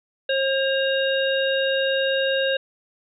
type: harmonic tone with a mistuned harmonic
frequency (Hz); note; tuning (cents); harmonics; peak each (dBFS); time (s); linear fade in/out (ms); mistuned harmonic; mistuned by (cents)
537; C5; +45; 1 / 3 / 5 / 7; -21 / -26 / -28 / -29; 0.29-2.57; 5; 5; +75
effects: none